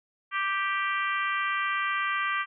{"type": "harmonic tone", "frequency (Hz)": 392, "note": "G4", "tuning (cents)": 0, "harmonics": [3, 4, 5, 6, 7, 8], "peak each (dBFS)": [-29, -32, -32, -35, -39, -41], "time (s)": [0.31, 2.46], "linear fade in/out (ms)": 50, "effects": []}